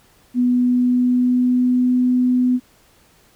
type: tone with pitch glide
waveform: sine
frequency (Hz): 246.9 to 250.3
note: B3 to B3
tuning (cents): 0 to +23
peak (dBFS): -13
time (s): 0.34-2.6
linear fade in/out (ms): 50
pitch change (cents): +23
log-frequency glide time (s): 0.45-1.91
effects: pink hiss -54 dBFS RMS until 3.35 s